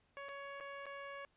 15% pulse tone with dropouts, 559 Hz, C#5, 14 cents sharp, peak -39 dBFS, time 0.17-1.25 s, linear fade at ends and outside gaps 0 ms, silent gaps 0.285-0.29 / 0.601-0.607 / 0.857-0.865 s, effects pink hiss -75 dBFS RMS until 1.36 s + resampled to 8000 Hz

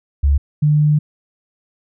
sine tone pair in turn, 70.7 / 149.81 Hz, C#2 / D3, +35 / +35 cents, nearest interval octave + minor second, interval 1300 cents, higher second, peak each -10 dBFS, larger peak neither, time 0.23-0.38 / 0.62-0.99 s, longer second, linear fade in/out 10 ms, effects none

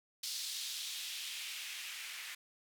blue noise with band-pass filter sweep, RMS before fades -43 dBFS, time 0.23-2.35 s, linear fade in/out 5 ms, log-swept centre 4400 to 2000 Hz, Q 1.9, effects none

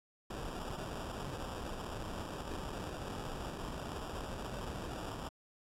pink noise with sample-and-hold, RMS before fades -42 dBFS, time 0.3-5.29 s, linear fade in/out 5 ms, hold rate 2100 Hz, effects low-pass 11000 Hz 12 dB/octave

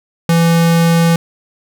square tone, 167.3 Hz, E3, 26 cents sharp, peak -9 dBFS, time 0.29-1.16 s, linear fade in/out 2 ms, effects none

